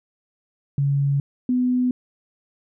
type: tone pair in turn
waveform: sine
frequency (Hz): 140.4 / 250.2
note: C#3 / B3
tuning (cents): +22 / +23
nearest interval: minor seventh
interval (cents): 1001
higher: second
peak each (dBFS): -17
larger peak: neither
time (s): 0.78-1.2 / 1.49-1.91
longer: neither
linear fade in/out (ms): 2
effects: none